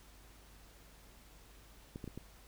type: clicks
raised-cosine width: 3 ms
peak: -30 dBFS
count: 4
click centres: 1.959 / 2.042 / 2.077 / 2.176 s
effects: added 50 Hz sine -59 dBFS peak until 2.47 s + pink hiss -61 dBFS RMS until 2.47 s